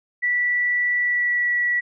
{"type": "tone with pitch glide", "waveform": "sine", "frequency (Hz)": [1959, 1942.1], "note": ["B6", "B6"], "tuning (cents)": [-15, -30], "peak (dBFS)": -18, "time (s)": [0.22, 1.81], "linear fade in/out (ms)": 20, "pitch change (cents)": -15, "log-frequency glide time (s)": [0.98, 1.52], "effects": []}